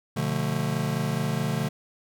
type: chord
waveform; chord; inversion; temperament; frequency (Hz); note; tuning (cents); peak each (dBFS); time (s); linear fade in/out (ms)
square; B half-diminished seventh; none; just; 123.47 / 148.16 / 177.8 / 222.2; B2 / D3 / F3 / A3; 0 / +16 / +31 / +17; -32 / -29 / -33 / -32; 0.16-1.69; 10
effects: none